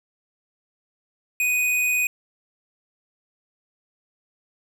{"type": "tone", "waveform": "square", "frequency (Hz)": 2489, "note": "D#7", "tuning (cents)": 0, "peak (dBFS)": -20, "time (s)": [1.4, 2.07], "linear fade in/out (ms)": 2, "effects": ["10-bit"]}